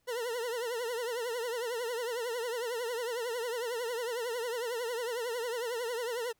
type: tone with vibrato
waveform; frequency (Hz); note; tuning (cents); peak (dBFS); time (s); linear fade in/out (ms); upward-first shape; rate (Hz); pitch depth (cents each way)
40% pulse; 474.6; A#4; +31; -32; 0.07-6.33; 20; triangle; 11; 130
effects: pink hiss -75 dBFS RMS until 6.39 s